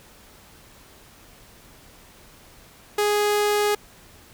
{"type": "tone", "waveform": "sawtooth", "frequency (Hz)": 415.3, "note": "G#4", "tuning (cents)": 0, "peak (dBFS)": -15, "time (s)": [2.98, 3.75], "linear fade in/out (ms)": 5, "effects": ["pink hiss -50 dBFS RMS until 4.33 s"]}